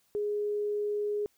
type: tone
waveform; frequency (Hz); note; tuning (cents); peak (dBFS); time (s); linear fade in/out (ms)
sine; 415.3; G#4; 0; -28; 0.15-1.26; 0
effects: white hiss -70 dBFS RMS until 1.37 s